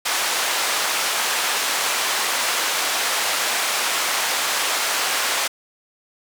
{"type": "band-pass noise", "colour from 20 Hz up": "pink", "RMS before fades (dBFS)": -22, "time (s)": [0.05, 5.48], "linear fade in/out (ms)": 10, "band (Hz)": [840, 11000], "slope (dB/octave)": 12, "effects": []}